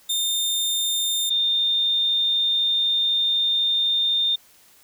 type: tone pair in turn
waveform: sawtooth / sine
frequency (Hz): 3626 / 3626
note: A#7 / A#7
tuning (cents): -49 / -49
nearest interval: unison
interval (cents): 0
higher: neither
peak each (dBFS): -18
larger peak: neither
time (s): 0.09-1.3 / 1.3-4.36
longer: second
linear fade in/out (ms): 10
effects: white hiss -54 dBFS RMS until 4.83 s